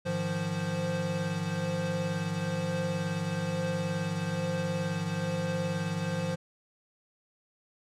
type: tone cluster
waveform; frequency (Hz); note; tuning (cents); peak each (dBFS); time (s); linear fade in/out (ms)
square; 104.7 / 154.4 / 173.3 / 521; G#2 / D#3 / F3 / C5; +15 / -13 / -13 / -7; -39 / -36 / -33 / -37; 0.05-6.36; 20
effects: low-pass 8000 Hz 12 dB/octave